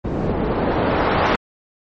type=noise with low-pass filter sweep; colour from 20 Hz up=white; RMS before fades=-19 dBFS; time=0.04-1.36 s; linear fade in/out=10 ms; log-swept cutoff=340 to 1300 Hz; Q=0.74; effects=MP3 32 kbps